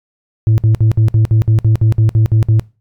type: tone bursts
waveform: sine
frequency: 110 Hz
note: A2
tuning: in tune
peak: -4 dBFS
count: 13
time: 0.47-2.596 s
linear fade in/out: 0 ms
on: 110 ms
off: 58 ms
effects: noise-tail reverb RT60 0.3 s tail -24 dB re dry + tanh soft clip ceiling -6 dBFS